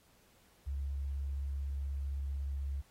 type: tone with vibrato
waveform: sine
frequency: 69.3 Hz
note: C#2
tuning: in tune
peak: -34 dBFS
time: 0.66-2.82 s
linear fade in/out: 20 ms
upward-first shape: square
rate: 16 Hz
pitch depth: 11 cents each way
effects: pink hiss -67 dBFS RMS until 2.9 s + AAC 48 kbps